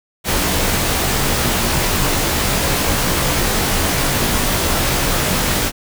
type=noise with comb filter; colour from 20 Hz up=pink; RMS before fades=-17 dBFS; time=0.24-5.72 s; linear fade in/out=50 ms; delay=19 ms; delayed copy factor=-0.7; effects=none